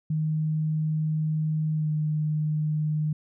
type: tone with pitch glide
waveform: sine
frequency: 155.56 to 153.06 Hz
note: D#3 to D#3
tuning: 0 to -28 cents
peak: -23 dBFS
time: 0.1-3.13 s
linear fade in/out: 5 ms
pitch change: -28 cents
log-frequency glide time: 1.74-1.89 s
effects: none